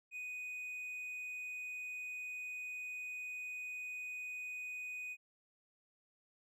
triangle tone, 2489 Hz, D#7, in tune, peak -40 dBFS, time 0.11-5.17 s, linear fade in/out 50 ms, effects none

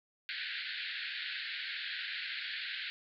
pink band-pass noise, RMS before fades -40 dBFS, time 0.29-2.9 s, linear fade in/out 0 ms, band 1500 to 4500 Hz, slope 96 dB/octave, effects none

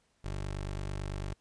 20% pulse tone, 49 Hz, G1, in tune, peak -30 dBFS, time 0.24-1.34 s, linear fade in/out 10 ms, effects pink hiss -72 dBFS RMS until 1.4 s + resampled to 22050 Hz

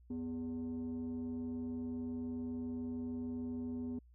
sine tone with frequency modulation, 248.1 Hz, B3, 8 cents sharp, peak -36 dBFS, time 0.1-3.99 s, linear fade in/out 5 ms, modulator 161 Hz, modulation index 0.49, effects tanh soft clip ceiling -35 dBFS + added 60 Hz sine -59 dBFS peak until 4.14 s

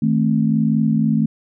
sine chord, A diminished, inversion second, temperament just, 158.4 / 220 / 264 Hz, Eb3 / A3 / C4, +31 / 0 / +16 cents, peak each -19 / -16 / -22 dBFS, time 0.02-1.26 s, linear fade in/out 5 ms, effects none

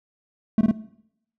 triangle tone bursts, 218.4 Hz, A3, 13 cents flat, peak -12 dBFS, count 3, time 0.58-0.712 s, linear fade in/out 2 ms, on 30 ms, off 21 ms, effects noise-tail reverb RT60 0.7 s tail -17 dB re dry

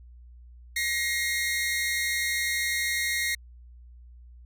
sawtooth tone pair together, 1896 / 2128 Hz, A#6 / C7, +29 / +29 cents, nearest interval major second, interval 200 cents, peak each -25 dBFS, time 0.76-3.35 s, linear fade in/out 5 ms, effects added 60 Hz sine -46 dBFS peak until 4.45 s

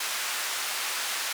pink band-pass noise, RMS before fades -31 dBFS, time 0-1.33 s, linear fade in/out 5 ms, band 1200 to 13000 Hz, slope 12 dB/octave, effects none

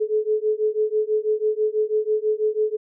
sine beating tone pair, 426.5 / 432.6 Hz, G#4 / A4, +46 / -29 cents, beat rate 6.1 Hz, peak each -22 dBFS, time 0-2.77 s, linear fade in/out 20 ms, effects none

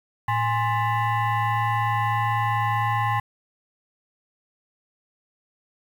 sine tone with frequency modulation, 112.3 Hz, A2, 36 cents sharp, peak -20 dBFS, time 0.28-3.2 s, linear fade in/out 5 ms, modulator 936 Hz, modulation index 1.5, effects 8-bit

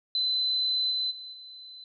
sine tone with level steps, 4033 Hz, B7, 36 cents sharp, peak -24 / -26 / -39 / -43 dBFS, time 0.15-1.84 s, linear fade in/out 2 ms, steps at 0.9 / 1.1 / 1.32 s, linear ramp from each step 20 ms, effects none

